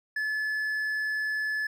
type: tone with hard clipping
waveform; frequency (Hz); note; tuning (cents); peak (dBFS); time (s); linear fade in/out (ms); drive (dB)
triangle; 1725; A6; -35; -28; 0.16-1.67; 5; 6
effects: none